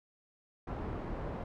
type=low-pass noise; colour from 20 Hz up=pink; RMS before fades=-39 dBFS; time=0.67-1.44 s; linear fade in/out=5 ms; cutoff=980 Hz; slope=12 dB/octave; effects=none